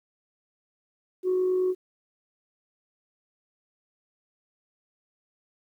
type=tone with amplitude modulation; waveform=sine; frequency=368.7 Hz; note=F#4; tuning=6 cents flat; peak=-19 dBFS; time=1.23-1.75 s; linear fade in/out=50 ms; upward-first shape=sine; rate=49.4 Hz; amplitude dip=30%; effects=tanh soft clip ceiling -18 dBFS + 10-bit